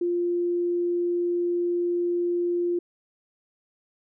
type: tone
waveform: sine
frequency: 349.2 Hz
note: F4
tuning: in tune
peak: -22 dBFS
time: 0.01-2.79 s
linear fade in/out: 5 ms
effects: none